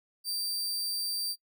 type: tone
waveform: sawtooth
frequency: 4677 Hz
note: D8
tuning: 8 cents flat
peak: -28 dBFS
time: 0.24-1.36 s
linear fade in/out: 50 ms
effects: noise-tail reverb RT60 0.1 s tail -24 dB re dry